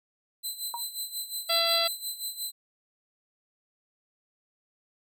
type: tone with tremolo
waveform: 15% pulse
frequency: 4038 Hz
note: B7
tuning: 38 cents sharp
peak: -24 dBFS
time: 0.43-2.52 s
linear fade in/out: 20 ms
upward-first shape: sine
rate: 5.6 Hz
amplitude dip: 75%
type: tone with exponential decay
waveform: sine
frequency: 947 Hz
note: A#5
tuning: 27 cents sharp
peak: -27 dBFS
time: 0.74-0.85 s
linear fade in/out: 1 ms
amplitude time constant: 22 ms
type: harmonic tone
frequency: 672 Hz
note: E5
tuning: 33 cents sharp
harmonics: 1 / 2 / 3 / 4 / 5 / 6 / 7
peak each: -30 / -33 / -36 / -36 / -31 / -27 / -30 dBFS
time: 1.49-1.88 s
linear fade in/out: 10 ms
effects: none